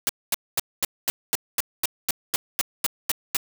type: noise bursts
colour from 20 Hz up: white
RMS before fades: -22 dBFS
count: 14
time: 0.07-3.368 s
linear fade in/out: 0 ms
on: 22 ms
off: 230 ms
effects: none